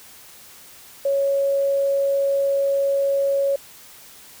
sine tone, 554.4 Hz, C#5, in tune, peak -17 dBFS, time 1.05-3.56 s, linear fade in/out 5 ms, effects white hiss -45 dBFS RMS until 4.4 s

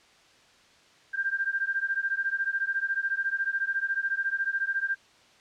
sine beating tone pair, 1581 / 1595 Hz, G6 / G6, +14 / +30 cents, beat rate 14 Hz, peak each -29 dBFS, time 1.13-4.96 s, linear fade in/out 20 ms, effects white hiss -58 dBFS RMS until 5.4 s + low-pass 5000 Hz 12 dB/octave

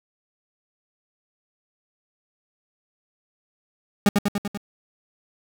40% pulse tone with echo, 203.3 Hz, G#3, 37 cents flat, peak -12 dBFS, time 4.06-4.09 s, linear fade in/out 2 ms, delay 97 ms, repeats 5, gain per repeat -3 dB, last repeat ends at 4.575 s, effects none

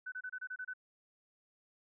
sine tone bursts, 1505 Hz, F#6, 29 cents sharp, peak -39 dBFS, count 8, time 0.06-0.737 s, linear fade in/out 10 ms, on 61 ms, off 27 ms, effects none

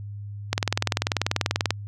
click train, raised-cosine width 0.2 ms, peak -4 dBFS, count 25, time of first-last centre 0.53-1.706 s, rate 20.4 Hz, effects added 102 Hz sine -33 dBFS peak until 1.87 s

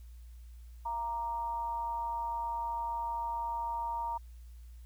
sine tone with amplitude modulation, 932.3 Hz, A#5, in tune, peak -30 dBFS, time 0.85-4.18 s, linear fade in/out 10 ms, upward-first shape sine, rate 249 Hz, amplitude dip 55%, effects added 59 Hz sine -47 dBFS peak until 4.85 s + white hiss -69 dBFS RMS until 4.85 s

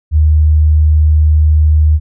sine tone, 76.8 Hz, D#2, 22 cents flat, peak -5 dBFS, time 0.11-2 s, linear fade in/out 50 ms, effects none

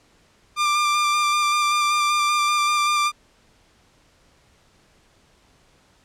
sawtooth tone with vibrato, 1190 Hz, D6, 22 cents sharp, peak -14 dBFS, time 0.56-3.12 s, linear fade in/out 50 ms, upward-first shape square, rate 5.2 Hz, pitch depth 13 cents each way, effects pink hiss -58 dBFS RMS until 6.04 s + low-pass 8000 Hz 12 dB/octave

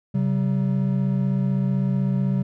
triangle tone pair together, 134.9 / 190.78 Hz, C#3 / G3, -47 / -47 cents, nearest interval tritone, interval 600 cents, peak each -20 dBFS, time 0.14-2.43 s, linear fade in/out 10 ms, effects none

